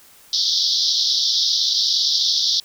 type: band-pass noise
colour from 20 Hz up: white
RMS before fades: -19 dBFS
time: 0.33-2.6 s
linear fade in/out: 2 ms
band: 3400 to 5600 Hz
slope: 96 dB/octave
effects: white hiss -49 dBFS RMS until 2.64 s